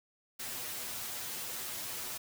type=noise with comb filter; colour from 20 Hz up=white; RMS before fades=-40 dBFS; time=0.39-2.18 s; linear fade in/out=10 ms; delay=8.1 ms; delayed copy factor=+0.8; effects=none